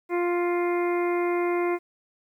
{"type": "harmonic tone", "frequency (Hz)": 350, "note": "F4", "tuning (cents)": 4, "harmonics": [1, 2, 3, 4, 5, 6, 7], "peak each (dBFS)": [-23, -32, -33, -40, -44, -35, -43], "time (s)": [0.09, 1.79], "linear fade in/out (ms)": 50, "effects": ["10-bit"]}